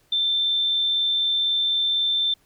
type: tone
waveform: sine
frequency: 3558 Hz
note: A7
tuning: 19 cents sharp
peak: -19 dBFS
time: 0.12-2.34 s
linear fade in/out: 5 ms
effects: pink hiss -62 dBFS RMS until 2.45 s